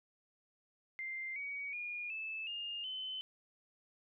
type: tone with pitch steps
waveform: sine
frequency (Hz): 2093 / 2256 / 2432 / 2622 / 2826 / 3047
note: C7 / C#7 / D#7 / E7 / F7 / G7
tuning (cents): 0 / +30 / -40 / -10 / +20 / -50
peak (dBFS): -39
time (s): 0.99-3.21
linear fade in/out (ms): 0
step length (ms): 370
effects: none